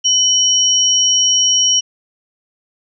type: tone pair together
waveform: sine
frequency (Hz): 3000 / 5640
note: F#7 / F8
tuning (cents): +23 / +16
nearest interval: major seventh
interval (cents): 1093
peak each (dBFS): -13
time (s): 0.04-1.81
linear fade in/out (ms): 20
effects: none